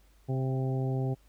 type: harmonic tone with a mistuned harmonic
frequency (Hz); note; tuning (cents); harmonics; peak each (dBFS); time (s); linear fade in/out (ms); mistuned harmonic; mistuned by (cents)
131.4; C3; +8; 1 / 2 / 3 / 4 / 5 / 6; -28 / -37 / -37 / -43 / -44 / -44; 0.28-1.15; 20; 5; +15
effects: added 50 Hz sine -59 dBFS peak until 1.28 s + pink hiss -67 dBFS RMS until 1.28 s